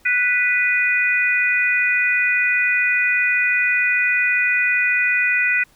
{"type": "harmonic tone", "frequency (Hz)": 493.9, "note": "B4", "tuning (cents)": 0, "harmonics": [3, 4, 5], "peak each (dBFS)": [-21, -19, -19], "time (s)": [0.05, 5.64], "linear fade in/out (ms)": 10, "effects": ["pink hiss -55 dBFS RMS until 5.75 s"]}